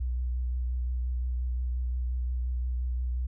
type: tone with vibrato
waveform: sine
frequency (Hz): 61.74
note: B1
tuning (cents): 0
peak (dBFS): -27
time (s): 0-3.27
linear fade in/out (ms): 10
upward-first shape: triangle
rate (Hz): 5.7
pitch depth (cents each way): 29
effects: none